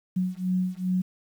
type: beating tone pair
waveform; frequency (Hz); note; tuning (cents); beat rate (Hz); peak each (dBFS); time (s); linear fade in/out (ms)
sine; 182.5 / 185; F#3 / F#3; -24 / 0; 2.5; -27; 0.16-1.02; 10
effects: 9-bit